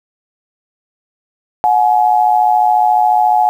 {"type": "tone pair together", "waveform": "sine", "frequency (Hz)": [732, 846.2], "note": ["F#5", "G#5"], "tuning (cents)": [-19, 32], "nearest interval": "minor third", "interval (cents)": 251, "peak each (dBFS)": -11, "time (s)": [1.64, 3.49], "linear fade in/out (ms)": 0, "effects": ["7-bit"]}